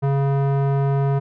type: tone with low-pass filter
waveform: square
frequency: 138.59 Hz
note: C#3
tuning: in tune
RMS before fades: -19 dBFS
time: 0.02-1.2 s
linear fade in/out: 20 ms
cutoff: 990 Hz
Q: 1
effects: none